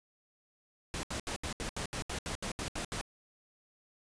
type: noise bursts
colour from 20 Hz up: pink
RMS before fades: -37 dBFS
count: 13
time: 0.94-3.012 s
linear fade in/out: 0 ms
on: 92 ms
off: 73 ms
effects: resampled to 22050 Hz